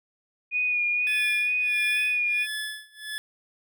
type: tone with vibrato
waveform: sine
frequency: 2455 Hz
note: D#7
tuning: 24 cents flat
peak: -22 dBFS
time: 0.51-2.47 s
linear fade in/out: 50 ms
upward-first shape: sine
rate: 2.1 Hz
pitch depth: 23 cents each way
type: tone with tremolo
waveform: 25% pulse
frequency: 1721 Hz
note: A6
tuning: 39 cents flat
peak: -25 dBFS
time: 1.07-3.18 s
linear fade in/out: 0 ms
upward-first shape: sine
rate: 1.5 Hz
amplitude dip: 95%
effects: none